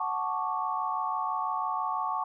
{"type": "chord", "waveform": "sine", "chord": "D major seventh", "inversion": "first", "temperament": "equal", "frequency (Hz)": [740, 880, 1108.7, 1174.7], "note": ["F#5", "A5", "C#6", "D6"], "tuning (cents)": [0, 0, 0, 0], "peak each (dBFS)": [-35, -33, -31, -37], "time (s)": [0, 2.24], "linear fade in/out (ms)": 5, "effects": []}